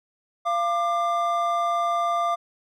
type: tone pair together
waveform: triangle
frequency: 689 / 1191.2 Hz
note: F5 / D6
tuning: -24 / +24 cents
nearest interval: major sixth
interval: 948 cents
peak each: -22 dBFS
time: 0.45-2.36 s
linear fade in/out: 20 ms
effects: none